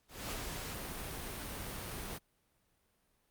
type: noise with ADSR envelope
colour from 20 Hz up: pink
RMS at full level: -39 dBFS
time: 0.08-2.19 s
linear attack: 240 ms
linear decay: 27 ms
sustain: -3 dB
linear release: 26 ms
effects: pink hiss -75 dBFS RMS until 3.3 s + Opus 48 kbps